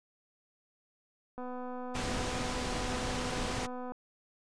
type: click train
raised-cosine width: 1 ms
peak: -29 dBFS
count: 636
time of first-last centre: 1.38-3.92 s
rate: 250 Hz
type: low-pass noise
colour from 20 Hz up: pink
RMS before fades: -36 dBFS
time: 1.94-3.67 s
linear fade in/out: 20 ms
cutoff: 7600 Hz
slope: 12 dB/octave
effects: resampled to 22050 Hz